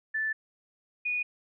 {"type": "tone pair in turn", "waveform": "sine", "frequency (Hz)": [1756, 2463], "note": ["A6", "D#7"], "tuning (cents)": [-4, -18], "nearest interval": "tritone", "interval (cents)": 586, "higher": "second", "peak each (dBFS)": -27, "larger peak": "neither", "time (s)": [[0.14, 0.33], [1.05, 1.23]], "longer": "first", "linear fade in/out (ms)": 10, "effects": []}